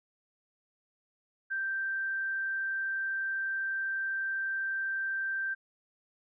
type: tone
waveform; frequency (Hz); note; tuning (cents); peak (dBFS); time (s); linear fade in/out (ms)
sine; 1568; G6; 0; -30; 1.5-5.55; 20
effects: none